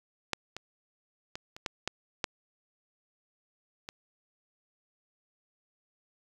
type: clicks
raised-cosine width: 0.2 ms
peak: -11 / -21 / -20 / -27 / -14 / -13 / -11 / -22 dBFS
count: 8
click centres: 0.333 / 0.566 / 1.355 / 1.565 / 1.662 / 1.876 / 2.242 / 3.889 s
effects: 8-bit